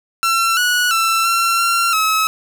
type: tone with pitch steps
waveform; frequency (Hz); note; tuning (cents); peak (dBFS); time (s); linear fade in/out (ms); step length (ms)
sawtooth; 1351 / 1466 / 1337 / 1358 / 1370 / 1287; E6 / F#6 / E6 / F6 / F6 / E6; +42 / -16 / +24 / -49 / -34 / -42; -10; 0.23-2.27; 0; 340
effects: none